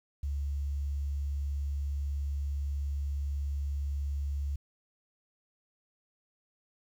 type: tone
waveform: sine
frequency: 70.8 Hz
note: C#2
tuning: 37 cents sharp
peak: -30 dBFS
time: 0.23-4.56 s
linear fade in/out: 5 ms
effects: 10-bit